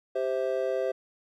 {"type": "chord", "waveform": "triangle", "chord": "C major", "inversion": "second", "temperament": "just", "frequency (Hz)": [392.4, 523.3, 654.1], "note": ["G4", "C5", "E5"], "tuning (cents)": [2, 0, -14], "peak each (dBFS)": [-29, -27, -30], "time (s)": [0.15, 0.92], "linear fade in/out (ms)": 10, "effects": []}